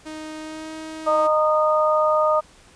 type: tone with pitch glide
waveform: sawtooth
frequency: 311.1 to 315.8 Hz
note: D#4 to D#4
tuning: 0 to +26 cents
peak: -28 dBFS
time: 0.05-1.28 s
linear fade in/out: 20 ms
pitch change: +26 cents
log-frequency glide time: 0.39-0.71 s
type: harmonic tone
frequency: 307.9 Hz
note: D#4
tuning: 18 cents flat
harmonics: 2 / 3 / 4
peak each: -18 / -25 / -20 dBFS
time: 1.06-2.41 s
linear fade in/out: 20 ms
effects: pink hiss -51 dBFS RMS until 2.75 s + resampled to 22050 Hz